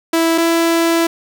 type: tone pair in turn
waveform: sawtooth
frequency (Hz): 329.6 / 333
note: E4 / E4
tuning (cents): 0 / +18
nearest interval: unison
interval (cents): 18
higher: second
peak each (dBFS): -8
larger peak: neither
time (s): 0.13-0.38 / 0.38-1.07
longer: second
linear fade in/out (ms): 5
effects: none